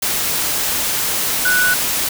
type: tone in noise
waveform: sine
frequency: 1480 Hz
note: F#6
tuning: in tune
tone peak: -13 dBFS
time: 1.45-1.74 s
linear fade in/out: 5 ms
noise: white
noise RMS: -19 dBFS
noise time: 0.02-2.09 s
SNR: +3 dB
effects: none